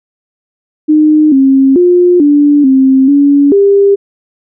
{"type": "tone with pitch steps", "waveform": "sine", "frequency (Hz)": [306.1, 268.9, 355.5, 290.9, 265.2, 284, 399.2], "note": ["D#4", "C4", "F4", "D4", "C4", "C#4", "G4"], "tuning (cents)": [-28, 47, 31, -16, 23, 42, 32], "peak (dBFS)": -3, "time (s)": [0.88, 3.96], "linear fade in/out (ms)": 20, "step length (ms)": 440, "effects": []}